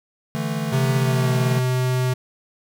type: chord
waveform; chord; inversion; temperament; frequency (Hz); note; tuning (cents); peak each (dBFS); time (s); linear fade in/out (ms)
square; D suspended second; none; equal; 146.83 / 164.81 / 220; D3 / E3 / A3; 0 / 0 / 0; -28; 0.35-1.59; 0
type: tone with pitch glide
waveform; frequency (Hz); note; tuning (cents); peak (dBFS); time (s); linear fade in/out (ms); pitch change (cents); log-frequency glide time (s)
square; 131.9 to 127.48; C3 to C3; +14 to -45; -19; 0.72-2.14; 10; -59; 0.97-1.3
effects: none